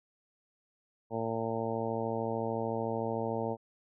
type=harmonic tone; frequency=113.5 Hz; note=A#2; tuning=46 cents flat; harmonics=1 / 2 / 3 / 4 / 5 / 6 / 7 / 8; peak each=-40 / -38 / -41 / -36 / -38 / -41 / -41 / -41 dBFS; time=1.1-3.57 s; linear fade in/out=50 ms; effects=none